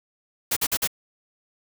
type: noise bursts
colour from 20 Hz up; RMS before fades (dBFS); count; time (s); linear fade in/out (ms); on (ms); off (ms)
white; -23; 4; 0.51-0.875; 10; 56; 47
effects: none